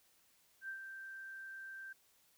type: tone with ADSR envelope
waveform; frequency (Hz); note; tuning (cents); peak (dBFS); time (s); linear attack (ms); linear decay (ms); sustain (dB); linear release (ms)
sine; 1568; G6; 0; -40; 0.61-1.93; 75; 95; -6; 7
effects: white hiss -71 dBFS RMS until 2.37 s